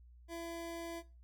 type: tone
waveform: 25% pulse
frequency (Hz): 336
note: E4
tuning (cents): +33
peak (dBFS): -38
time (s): 0.28-1.03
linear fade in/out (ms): 50
effects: noise-tail reverb RT60 0.3 s tail -18 dB re dry + added 60 Hz sine -56 dBFS peak until 1.23 s